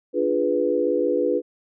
sine chord, D diminished seventh, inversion none, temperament equal, 293.7 / 349.2 / 415.3 / 493.9 Hz, D4 / F4 / Ab4 / Cb5, 0 / 0 / 0 / 0 cents, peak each -26 / -25 / -25 / -22 dBFS, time 0.13-1.42 s, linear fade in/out 50 ms, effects none

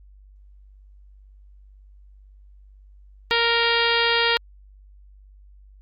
harmonic tone with a mistuned harmonic, 466.2 Hz, A#4, in tune, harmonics 1 / 2 / 3 / 4 / 5 / 6 / 7 / 8 / 9 / 10, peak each -25 / -26 / -26 / -25 / -28 / -27 / -26 / -29 / -31 / -31 dBFS, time 3.31-4.37 s, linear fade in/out 0 ms, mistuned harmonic 10, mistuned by +29 cents, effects added 49 Hz sine -46 dBFS peak until 5.81 s + Opus 48 kbps

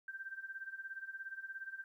sine tone with tremolo, 1568 Hz, G6, in tune, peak -40 dBFS, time 0.08-1.84 s, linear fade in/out 2 ms, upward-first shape sine, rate 17 Hz, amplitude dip 80%, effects 13-bit

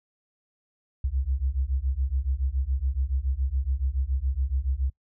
sine beating tone pair, 63.1 / 70.2 Hz, B1 / C#2, +38 / +22 cents, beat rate 7.1 Hz, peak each -26 dBFS, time 1.04-4.9 s, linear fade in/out 5 ms, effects noise-tail reverb RT60 0.1 s tail -23 dB re dry + tanh soft clip ceiling -16 dBFS

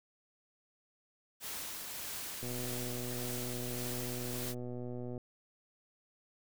white noise with tremolo, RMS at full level -41 dBFS, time 1.4-4.55 s, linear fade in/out 50 ms, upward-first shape triangle, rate 1.7 Hz, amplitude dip 30%
click train, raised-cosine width 2 ms, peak -30 dBFS, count 339, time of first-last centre 2.43-5.178 s, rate 123 Hz
effects none

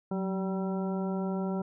harmonic tone with a mistuned harmonic, 192.4 Hz, G3, 32 cents flat, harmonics 1 / 2 / 3 / 4 / 5 / 7, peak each -30 / -36 / -40 / -42 / -44 / -47 dBFS, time 0.11-1.62 s, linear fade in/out 5 ms, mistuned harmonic 1, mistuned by -53 cents, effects none

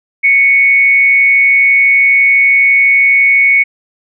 sine tone with frequency modulation, 2217 Hz, C#7, in tune, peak -5 dBFS, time 0.23-3.64 s, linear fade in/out 20 ms, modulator 188 Hz, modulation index 0.28, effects none

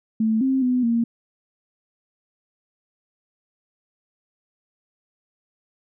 sine tone with pitch steps, 220.6 / 265 / 250.8 / 232.6 Hz, A3 / C4 / B3 / A#3, +5 / +22 / +27 / -4 cents, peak -17 dBFS, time 0.2-1.04 s, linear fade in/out 5 ms, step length 210 ms, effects none

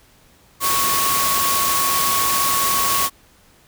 sine tone in noise, 1108.7 Hz, C#6, in tune, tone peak -20 dBFS, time 0.6-3.1 s, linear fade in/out 50 ms, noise white, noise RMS -20 dBFS, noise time 0.6-3.1 s, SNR -3 dB, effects pink hiss -53 dBFS RMS until 3.67 s

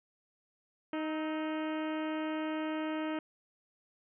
harmonic tone with a mistuned harmonic, 311.1 Hz, D#4, in tune, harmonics 1 / 2 / 3 / 4 / 5 / 6 / 7 / 8 / 9 / 10, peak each -34 / -40 / -44 / -46 / -48 / -50 / -51 / -52 / -53 / -54 dBFS, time 0.93-3.19 s, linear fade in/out 2 ms, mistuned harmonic 4, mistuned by +47 cents, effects none

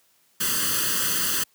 white noise with comb filter, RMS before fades -24 dBFS, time 0.4-1.44 s, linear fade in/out 10 ms, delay 0.65 ms, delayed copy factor +0.95, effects white hiss -63 dBFS RMS until 1.54 s + high-pass 100 Hz 12 dB/octave

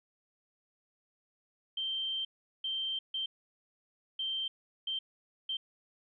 sine tone bursts at uneven times, 3136 Hz, G7, in tune, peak -32 dBFS, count 6, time 1.77-2.25 / 2.64-2.99 / 3.14-3.26 / 4.19-4.48 / 4.87-4.99 / 5.49-5.57 s, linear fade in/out 5 ms, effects none

